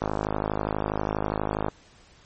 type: click train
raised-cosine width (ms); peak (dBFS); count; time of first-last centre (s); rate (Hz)
1; -11; 88; 0.02-1.683; 52.3
effects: pink hiss -55 dBFS RMS until 2.25 s + MP3 32 kbps